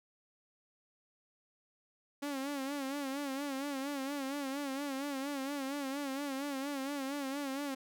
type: tone with vibrato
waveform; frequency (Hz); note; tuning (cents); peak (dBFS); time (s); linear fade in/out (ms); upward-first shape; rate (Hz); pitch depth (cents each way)
sawtooth; 277.2; C#4; 0; -32; 2.22-7.75; 10; sine; 4.3; 82
effects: none